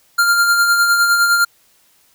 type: tone with tremolo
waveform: square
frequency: 1396.9 Hz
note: F6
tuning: in tune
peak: -10 dBFS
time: 0.18-1.45 s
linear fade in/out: 10 ms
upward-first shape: sine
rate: 9.8 Hz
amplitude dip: 40%
effects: white hiss -55 dBFS RMS until 2.14 s